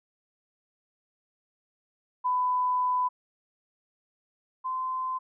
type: tone pair in turn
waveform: sine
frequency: 1000 / 1031.1 Hz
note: B5 / C6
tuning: +21 / -26 cents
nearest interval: minor second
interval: 53 cents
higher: second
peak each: -23 / -28 dBFS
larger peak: first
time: 2.24-3.09 / 4.64-5.19 s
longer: first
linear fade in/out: 20 ms
effects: none